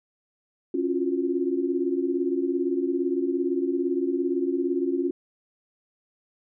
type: tone cluster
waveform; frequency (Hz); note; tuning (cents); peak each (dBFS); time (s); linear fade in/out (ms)
sine; 274.9 / 343.3 / 360.9; C#4 / F4 / F#4; -14 / -30 / -43; -27; 0.74-5.11; 5
effects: none